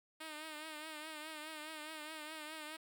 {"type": "tone with vibrato", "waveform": "5% pulse", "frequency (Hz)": 309.3, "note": "D#4", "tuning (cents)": -10, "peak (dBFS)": -34, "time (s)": [0.2, 2.77], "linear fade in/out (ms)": 10, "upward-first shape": "triangle", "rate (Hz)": 4.8, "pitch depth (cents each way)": 65, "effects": []}